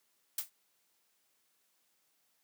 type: noise with exponential decay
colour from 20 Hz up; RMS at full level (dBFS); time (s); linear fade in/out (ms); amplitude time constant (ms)
blue; -30; 0.38-0.5; 5; 26
effects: white hiss -75 dBFS RMS until 2.43 s + high-pass 150 Hz 12 dB/octave